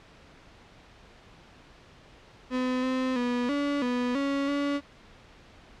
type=tone with pitch steps; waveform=35% pulse; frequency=254.1 / 258.3 / 244.2 / 286.2 / 246.4 / 278.4 / 284.8 Hz; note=B3 / C4 / B3 / D4 / B3 / C#4 / C#4; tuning=+49 / -22 / -19 / -45 / -4 / +8 / +47 cents; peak=-24 dBFS; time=2.5-4.81 s; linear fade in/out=50 ms; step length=330 ms; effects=pink hiss -53 dBFS RMS until 5.8 s + low-pass 4000 Hz 12 dB/octave